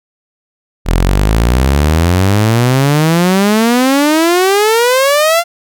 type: exponential sweep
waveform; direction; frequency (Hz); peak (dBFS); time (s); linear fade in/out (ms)
sawtooth; up; 40.31 to 698.5; -4; 0.85-5.44; 50
effects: none